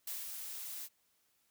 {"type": "noise with ADSR envelope", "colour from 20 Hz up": "blue", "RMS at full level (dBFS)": -40, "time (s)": [0.07, 0.89], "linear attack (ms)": 5, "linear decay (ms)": 170, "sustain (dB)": -4, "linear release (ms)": 47, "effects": ["white hiss -75 dBFS RMS until 1.5 s"]}